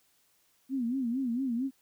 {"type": "tone with vibrato", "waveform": "sine", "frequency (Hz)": 250, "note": "B3", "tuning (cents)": 21, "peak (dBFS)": -28, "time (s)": [0.69, 1.71], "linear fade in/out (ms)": 50, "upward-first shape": "sine", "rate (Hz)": 4.4, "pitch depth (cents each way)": 150, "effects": ["white hiss -69 dBFS RMS until 1.81 s"]}